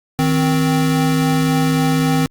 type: tone pair together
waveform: square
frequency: 157.5 / 261.3 Hz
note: D#3 / C4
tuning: +21 / -2 cents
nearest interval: major sixth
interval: 877 cents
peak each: -17 dBFS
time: 0.19-2.26 s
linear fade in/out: 0 ms
effects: Opus 48 kbps